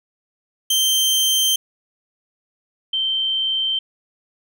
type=tone pair in turn; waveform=sawtooth / sine; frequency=3134 / 3119 Hz; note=G7 / G7; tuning=-1 / -9 cents; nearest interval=unison; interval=8 cents; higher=first; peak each=-12 / -18 dBFS; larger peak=first; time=0.7-1.56 / 2.93-3.79 s; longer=neither; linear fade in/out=5 ms; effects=none